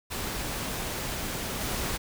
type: noise with level steps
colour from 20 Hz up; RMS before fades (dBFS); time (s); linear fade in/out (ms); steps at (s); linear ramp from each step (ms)
pink; -33 / -31; 0.1-1.98; 20; 1.61; 2
effects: none

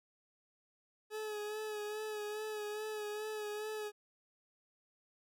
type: tone with vibrato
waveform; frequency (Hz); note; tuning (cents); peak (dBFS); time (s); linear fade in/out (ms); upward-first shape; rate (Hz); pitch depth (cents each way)
40% pulse; 424.7; G#4; +39; -38; 1.1-3.92; 50; sine; 2.4; 32
effects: none

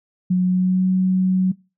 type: tone with pitch glide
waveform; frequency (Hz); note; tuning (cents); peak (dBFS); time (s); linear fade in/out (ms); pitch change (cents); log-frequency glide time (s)
sine; 182.4 to 186.13; F#3 to F#3; -24 to +11; -14; 0.3-1.52; 10; +35; 0.44-0.87
effects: noise-tail reverb RT60 0.3 s tail -23 dB re dry

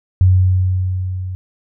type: tone with level ramp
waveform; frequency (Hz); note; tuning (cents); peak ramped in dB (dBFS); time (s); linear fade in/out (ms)
sine; 92.5; F#2; 0; -6 to -22; 0.21-1.35; 0
effects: none

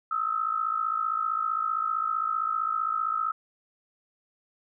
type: tone pair together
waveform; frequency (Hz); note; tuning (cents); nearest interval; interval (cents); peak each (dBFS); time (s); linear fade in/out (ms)
sine; 1267 / 1322.4; D#6 / E6; +31 / +5; minor second; 74; -28; 0.11-3.32; 5
effects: none

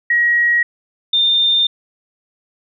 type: tone pair in turn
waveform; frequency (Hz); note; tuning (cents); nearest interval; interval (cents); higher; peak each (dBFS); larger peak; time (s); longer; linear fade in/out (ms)
sine; 1900 / 3612; A#6 / A7; +33 / +45; major seventh; 1112; second; -11; neither; 0.1-0.63 / 1.13-1.67; second; 5
effects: none

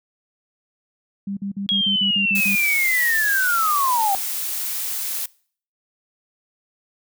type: tone bursts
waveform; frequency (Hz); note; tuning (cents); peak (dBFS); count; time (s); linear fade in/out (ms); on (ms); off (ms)
sine; 198.4; G3; +21; -24; 9; 1.27-2.554; 5; 100; 48
type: linear sweep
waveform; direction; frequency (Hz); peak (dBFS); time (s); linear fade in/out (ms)
sine; down; 3322 to 758; -17; 1.69-4.15; 0
type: noise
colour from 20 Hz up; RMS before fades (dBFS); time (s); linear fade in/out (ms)
blue; -26; 2.35-5.26; 5
effects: noise-tail reverb RT60 0.5 s tail -23 dB re dry

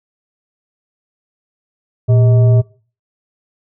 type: tone with frequency modulation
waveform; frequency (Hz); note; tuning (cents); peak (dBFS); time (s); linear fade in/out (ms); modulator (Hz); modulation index
sine; 116.6; A#2; +1; -7; 2.08-2.62; 20; 516; 0.36
effects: noise-tail reverb RT60 0.4 s tail -21 dB re dry

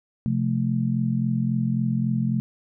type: chord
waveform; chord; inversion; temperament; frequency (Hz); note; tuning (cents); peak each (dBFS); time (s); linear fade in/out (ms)
sine; F major; second; just; 130.96 / 174.61 / 218.3; C3 / F3 / A3; +2 / 0 / -13; -24 / -28 / -24; 0.26-2.4; 0
effects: none

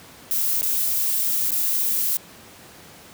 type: noise with dropouts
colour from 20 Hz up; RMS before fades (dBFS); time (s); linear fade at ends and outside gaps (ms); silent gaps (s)
violet; -22; 0.31-2.17; 0; 0.612-0.629 / 1.507-1.518
effects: pink hiss -45 dBFS RMS until 3.13 s + high-pass 100 Hz 12 dB/octave

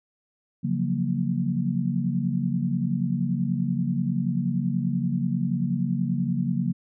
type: chord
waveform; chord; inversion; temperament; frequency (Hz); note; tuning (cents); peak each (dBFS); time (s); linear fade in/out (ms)
sine; Gb major seventh; second; equal; 138.59 / 174.61 / 185 / 233.1; Db3 / F3 / Gb3 / Bb3; 0 / 0 / 0 / 0; -28; 0.63-6.73; 20
effects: none

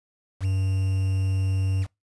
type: tone with quantisation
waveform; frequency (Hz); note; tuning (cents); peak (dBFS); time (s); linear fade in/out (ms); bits
triangle; 95.5; G2; -45; -19; 0.4-1.87; 50; 7
effects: noise-tail reverb RT60 0.2 s tail -24 dB re dry + resampled to 24000 Hz

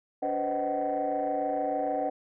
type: tone cluster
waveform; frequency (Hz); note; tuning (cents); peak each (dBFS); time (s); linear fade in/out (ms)
sine; 288 / 496.4 / 523 / 619 / 755; D4 / B4 / C5 / D#5 / F#5; -34 / +9 / -1 / -9 / +35; -34 / -34 / -34 / -32 / -29; 0.22-2.1; 10
effects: tanh soft clip ceiling -20 dBFS

